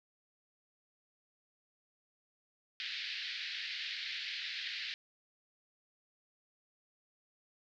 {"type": "band-pass noise", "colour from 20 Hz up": "white", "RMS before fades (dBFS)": -41, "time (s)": [2.8, 4.94], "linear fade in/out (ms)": 0, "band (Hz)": [1700, 4500], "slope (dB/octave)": 48, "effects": []}